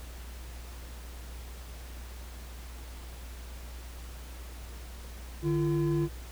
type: tone pair together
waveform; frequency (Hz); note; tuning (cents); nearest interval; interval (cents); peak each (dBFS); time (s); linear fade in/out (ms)
triangle; 149.2 / 340.2; D3 / F4; +28 / -45; octave + major second; 1427; -26; 5.42-6.09; 50
effects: added 60 Hz sine -41 dBFS peak until 6.31 s + pink hiss -50 dBFS RMS until 6.31 s